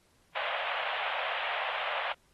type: band-pass noise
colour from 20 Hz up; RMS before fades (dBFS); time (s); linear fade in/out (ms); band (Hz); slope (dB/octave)
pink; -34; 0.35-2.13; 10; 580 to 3300; 48
effects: pink hiss -68 dBFS RMS until 2.33 s + AAC 32 kbps